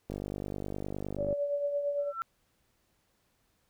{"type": "click train", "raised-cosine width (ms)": 2, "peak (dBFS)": -23, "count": 62, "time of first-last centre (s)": [0.1, 1.327], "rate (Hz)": 49.7}
{"type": "tone with tremolo", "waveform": "sine", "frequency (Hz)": 574, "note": "D5", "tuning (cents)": -40, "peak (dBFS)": -26, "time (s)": [1.17, 2.13], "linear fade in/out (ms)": 50, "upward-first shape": "triangle", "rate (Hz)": 8.8, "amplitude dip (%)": 55}
{"type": "tone with exponential growth", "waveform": "sine", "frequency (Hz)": 1343, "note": "E6", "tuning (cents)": 32, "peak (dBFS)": -28, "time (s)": [1.98, 2.22], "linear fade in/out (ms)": 0, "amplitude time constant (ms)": 51}
{"effects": ["pink hiss -73 dBFS RMS until 3.69 s"]}